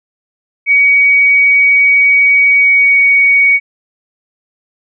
sine tone with pitch glide, 2256 to 2242 Hz, C#7 to C#7, +30 to +19 cents, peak -5 dBFS, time 0.66-3.6 s, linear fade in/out 50 ms, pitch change -11 cents, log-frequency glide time 2.52-2.98 s, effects none

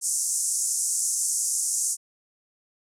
white band-pass noise, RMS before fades -26 dBFS, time 0.01-1.97 s, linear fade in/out 50 ms, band 6000 to 10000 Hz, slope 48 dB/octave, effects none

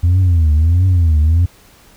sine tone with vibrato, 84.1 Hz, E2, 35 cents sharp, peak -6 dBFS, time 0.03-1.46 s, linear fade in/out 10 ms, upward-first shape triangle, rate 1.5 Hz, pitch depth 210 cents each way, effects tanh soft clip ceiling -7 dBFS + pink hiss -46 dBFS RMS until 1.96 s

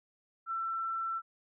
sine tone, 1341 Hz, E6, 29 cents sharp, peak -32 dBFS, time 0.46-1.22 s, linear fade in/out 50 ms, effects none

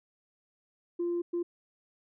sine tone bursts at uneven times, 346.3 Hz, F4, 15 cents flat, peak -27 dBFS, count 2, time 0.99-1.22 / 1.33-1.43 s, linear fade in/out 10 ms, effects tanh soft clip ceiling -25 dBFS

